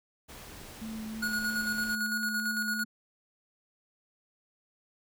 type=noise; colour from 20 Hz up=pink; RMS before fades=-47 dBFS; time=0.28-1.96 s; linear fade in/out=20 ms
type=tone with vibrato; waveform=sine; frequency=220 Hz; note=A3; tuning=in tune; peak=-36 dBFS; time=0.81-2.85 s; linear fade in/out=10 ms; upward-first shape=sine; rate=3.1 Hz; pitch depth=13 cents each way
type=tone with tremolo; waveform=square; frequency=1448 Hz; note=F#6; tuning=38 cents flat; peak=-29 dBFS; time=1.22-2.84 s; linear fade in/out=10 ms; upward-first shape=square; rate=8.9 Hz; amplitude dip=40%
effects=none